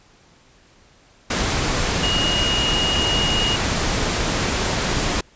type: tone in noise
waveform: sine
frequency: 2870 Hz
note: F7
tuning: 47 cents sharp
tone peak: -20 dBFS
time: 2.03-3.56 s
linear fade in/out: 5 ms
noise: pink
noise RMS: -21 dBFS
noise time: 1.3-5.21 s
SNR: -2 dB
effects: pink hiss -53 dBFS RMS until 5.35 s + resampled to 16000 Hz